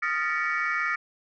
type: tone cluster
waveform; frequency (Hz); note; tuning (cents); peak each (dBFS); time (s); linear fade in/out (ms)
sine; 1244 / 1389 / 1768 / 1927 / 2256; D#6 / F6 / A6 / B6 / C#7; -1 / -10 / +8 / -43 / +30; -30; 0.02-0.96; 10
effects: tanh soft clip ceiling -18 dBFS